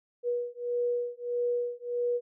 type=beating tone pair; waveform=sine; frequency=483 / 484.6 Hz; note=B4 / B4; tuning=-39 / -33 cents; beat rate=1.6 Hz; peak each=-31 dBFS; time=0.23-2.21 s; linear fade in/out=50 ms; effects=none